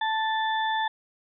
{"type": "harmonic tone", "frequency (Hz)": 880, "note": "A5", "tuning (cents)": 0, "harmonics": [1, 2, 4], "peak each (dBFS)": [-25, -30, -34], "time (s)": [0.01, 0.88], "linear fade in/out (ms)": 5, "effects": []}